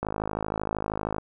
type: click train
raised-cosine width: 1 ms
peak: -14 dBFS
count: 62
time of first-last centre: 0.03-1.183 s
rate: 52.9 Hz
effects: none